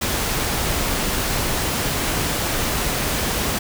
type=noise; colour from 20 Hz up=pink; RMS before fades=-22 dBFS; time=0.01-3.59 s; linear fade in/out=10 ms; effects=none